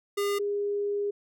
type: tone pair in turn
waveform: square / sine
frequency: 405.1 / 407.7 Hz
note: G#4 / G#4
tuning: -43 / -32 cents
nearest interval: unison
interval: 11 cents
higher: second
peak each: -26 / -26 dBFS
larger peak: neither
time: 0.17-0.39 / 0.39-1.11 s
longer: second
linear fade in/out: 10 ms
effects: none